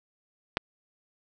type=clicks; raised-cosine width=0.3 ms; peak=-8 / -30 dBFS; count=2; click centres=0.571 / 0.577 s; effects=none